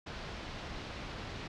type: low-pass noise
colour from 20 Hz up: pink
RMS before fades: -43 dBFS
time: 0.06-1.48 s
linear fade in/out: 10 ms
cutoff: 4800 Hz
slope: 24 dB/octave
effects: none